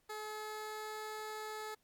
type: tone with pitch glide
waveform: 15% pulse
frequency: 427.8 to 430.8 Hz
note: A4 to A4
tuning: -49 to -37 cents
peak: -35 dBFS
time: 0.09-1.75 s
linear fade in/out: 10 ms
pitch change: +12 cents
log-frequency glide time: 0.21-1.06 s
effects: pink hiss -75 dBFS RMS until 1.83 s + MP3 96 kbps